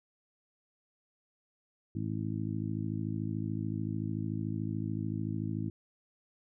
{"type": "harmonic tone", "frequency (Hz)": 53.6, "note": "A1", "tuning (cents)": -45, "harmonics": [2, 3, 4, 5, 6], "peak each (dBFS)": [-36, -38, -39, -40, -41], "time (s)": [1.95, 5.7], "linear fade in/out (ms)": 5, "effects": []}